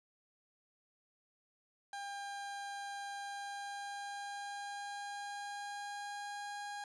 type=tone with pitch glide; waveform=30% pulse; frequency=802 to 817.4 Hz; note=G5 to G#5; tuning=+39 to -28 cents; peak=-39 dBFS; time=1.93-6.84 s; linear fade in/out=2 ms; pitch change=+33 cents; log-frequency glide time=3.12-6.6 s; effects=resampled to 22050 Hz